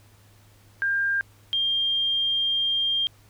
sine tone pair in turn, 1600 / 3200 Hz, G6 / G7, +35 / +35 cents, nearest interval octave, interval 1200 cents, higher second, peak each -21 dBFS, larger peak neither, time 0.82-1.21 / 1.53-3.07 s, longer second, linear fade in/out 0 ms, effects added 103 Hz sine -54 dBFS peak until 3.29 s + pink hiss -58 dBFS RMS until 3.29 s

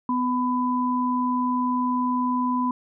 sine tone pair together, 250.2 / 1000 Hz, B3 / B5, +23 / +21 cents, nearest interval 2 octaves, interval 2398 cents, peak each -23 / -24 dBFS, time 0.09-2.71 s, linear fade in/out 2 ms, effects none

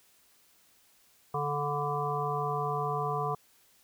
harmonic tone with a mistuned harmonic, 145.8 Hz, D3, 12 cents flat, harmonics 1 / 3 / 5 / 7 / 8, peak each -35 / -35 / -35 / -35 / -35 dBFS, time 1.34-3.35 s, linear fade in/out 5 ms, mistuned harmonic 7, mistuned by -22 cents, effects white hiss -64 dBFS RMS until 3.83 s

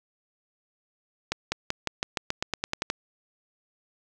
accelerating click train, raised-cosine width 0.2 ms, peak -9 dBFS, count 13, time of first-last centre 1.32-2.901 s, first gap 200 ms, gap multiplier 0.92, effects none

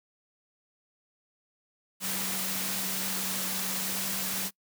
sine tone in noise, 190 Hz, F#3, 46 cents sharp, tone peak -40 dBFS, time 2-4.51 s, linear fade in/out 50 ms, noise white, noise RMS -32 dBFS, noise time 2-4.51 s, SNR -11 dB, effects noise-tail reverb RT60 0.1 s tail -25 dB re dry + high-pass 100 Hz 12 dB/octave

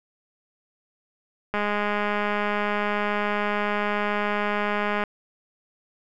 click train, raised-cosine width 0.5 ms, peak -11 dBFS, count 725, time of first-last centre 1.54-5.038 s, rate 207 Hz, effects none

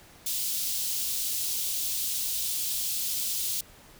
white high-pass noise, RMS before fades -30 dBFS, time 0.26-3.61 s, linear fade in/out 5 ms, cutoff 3200 Hz, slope 24 dB/octave, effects pink hiss -53 dBFS RMS until 3.99 s

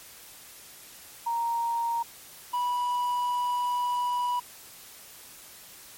sine / triangle tone pair in turn, 932.3 / 979 Hz, A#5 / B5, 0 / -15 cents, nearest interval minor second, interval 85 cents, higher second, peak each -25 / -23 dBFS, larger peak second, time 1.26-2.03 / 2.53-4.4 s, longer second, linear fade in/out 10 ms, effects white hiss -48 dBFS RMS until 5.97 s + MP3 64 kbps

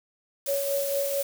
blue noise, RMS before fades -33 dBFS, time 0.46-1.23 s, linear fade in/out 2 ms
sine tone with tremolo, 559 Hz, C#5, 14 cents sharp, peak -23 dBFS, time 0.47-1.23 s, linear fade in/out 20 ms, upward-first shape triangle, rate 4.4 Hz, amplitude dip 50%
effects none

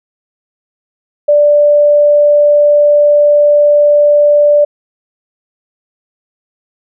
sine tone, 587.3 Hz, D5, in tune, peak -4 dBFS, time 1.28-4.65 s, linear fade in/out 10 ms, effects none

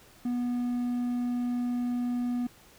triangle tone, 244.1 Hz, B3, 20 cents flat, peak -25 dBFS, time 0.25-2.47 s, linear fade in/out 5 ms, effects pink hiss -56 dBFS RMS until 2.78 s

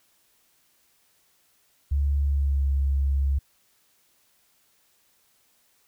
sine tone with pitch glide, 70.8 to 68.82 Hz, C#2 to C#2, +37 to -12 cents, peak -20 dBFS, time 1.91-3.39 s, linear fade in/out 10 ms, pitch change -49 cents, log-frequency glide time 2.21-2.67 s, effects white hiss -65 dBFS RMS until 5.87 s

